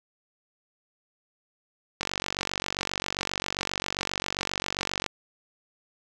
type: click train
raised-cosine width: 0.2 ms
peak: -10 dBFS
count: 146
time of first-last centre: 2.01-5.063 s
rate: 47.5 Hz
effects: none